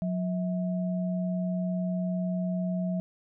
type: tone pair together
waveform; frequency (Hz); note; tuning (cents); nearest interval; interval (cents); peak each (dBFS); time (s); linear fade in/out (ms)
sine; 181.1 / 645.4; F#3 / E5; -37 / -37; octave + minor seventh; 2200; -27 / -36; 0.02-3; 0
effects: none